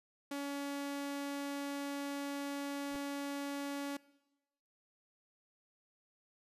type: tone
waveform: sawtooth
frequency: 282.3 Hz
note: C#4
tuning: 32 cents sharp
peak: -34 dBFS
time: 0.31-3.97 s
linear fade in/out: 5 ms
type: noise with exponential growth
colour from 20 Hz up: brown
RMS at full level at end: -46 dBFS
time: 2.88-2.96 s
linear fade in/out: 0 ms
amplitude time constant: 16 ms
effects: noise-tail reverb RT60 1.0 s tail -21 dB re dry + resampled to 32000 Hz